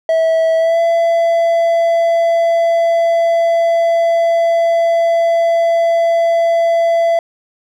triangle tone with pitch glide, 650 to 671.4 Hz, E5 to E5, -24 to +32 cents, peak -8 dBFS, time 0.09-7.19 s, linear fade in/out 2 ms, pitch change +56 cents, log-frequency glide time 0.57-0.8 s, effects none

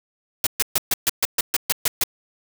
white noise bursts, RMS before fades -19 dBFS, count 11, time 0.44-2.037 s, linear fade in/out 2 ms, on 27 ms, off 130 ms, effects none

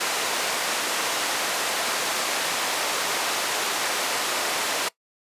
pink band-pass noise, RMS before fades -26 dBFS, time 0-4.89 s, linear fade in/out 10 ms, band 550 to 10000 Hz, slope 12 dB/octave, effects noise-tail reverb RT60 0.1 s tail -20 dB re dry + resampled to 32000 Hz

